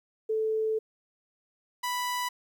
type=tone pair in turn; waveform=sine / sawtooth; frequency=438.3 / 987.9 Hz; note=A4 / B5; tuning=-7 / 0 cents; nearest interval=octave + major second; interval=1407 cents; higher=second; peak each=-25 dBFS; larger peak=neither; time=0.29-0.79 / 1.83-2.29 s; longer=first; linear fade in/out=10 ms; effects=11-bit